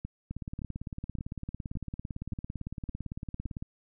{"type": "two click trains", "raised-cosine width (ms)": 5, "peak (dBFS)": [-24, -24], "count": [60, 7], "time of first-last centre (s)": [[0.31, 3.625], [0.05, 3.459]], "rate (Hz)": [17.8, 1.76], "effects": []}